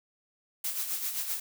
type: noise with tremolo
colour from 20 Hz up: blue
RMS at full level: -31 dBFS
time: 0.64-1.4 s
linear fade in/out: 5 ms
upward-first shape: sine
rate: 7.7 Hz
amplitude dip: 55%
effects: none